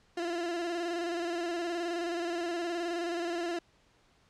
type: tone with vibrato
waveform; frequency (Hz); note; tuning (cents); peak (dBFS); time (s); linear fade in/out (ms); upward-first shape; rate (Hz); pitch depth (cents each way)
30% pulse; 343.2; F4; -30; -29; 0.17-3.59; 5; square; 19; 40
effects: pink hiss -66 dBFS RMS until 4.29 s + low-pass 6000 Hz 12 dB/octave